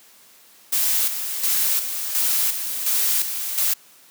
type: noise with tremolo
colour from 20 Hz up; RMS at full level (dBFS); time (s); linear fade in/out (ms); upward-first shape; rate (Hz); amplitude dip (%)
blue; -20; 0.72-3.74; 10; square; 1.4; 55
effects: white hiss -51 dBFS RMS until 4.1 s + high-pass 150 Hz 12 dB/octave